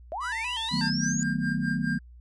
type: linear sweep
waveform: sine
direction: up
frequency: 588 to 6950 Hz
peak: -30 dBFS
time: 0.12-1.23 s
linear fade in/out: 0 ms
type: tone with vibrato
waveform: sawtooth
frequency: 940 Hz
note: A#5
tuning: 14 cents sharp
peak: -30 dBFS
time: 0.2-0.91 s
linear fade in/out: 50 ms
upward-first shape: square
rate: 4.1 Hz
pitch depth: 79 cents each way
type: chord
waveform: sine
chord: B dominant seventh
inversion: first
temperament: just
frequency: 154.34 / 185.21 / 222.2 / 246.9 Hz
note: D#3 / F#3 / A3 / B3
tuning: -14 / +2 / +17 / 0 cents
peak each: -31 dBFS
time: 0.71-1.99 s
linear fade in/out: 20 ms
type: tone with tremolo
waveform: triangle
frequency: 1600 Hz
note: G6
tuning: 35 cents sharp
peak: -27 dBFS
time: 0.81-1.99 s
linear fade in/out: 2 ms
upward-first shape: sine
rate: 4.8 Hz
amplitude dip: 90%
effects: added 60 Hz sine -46 dBFS peak until 2.2 s + resampled to 24000 Hz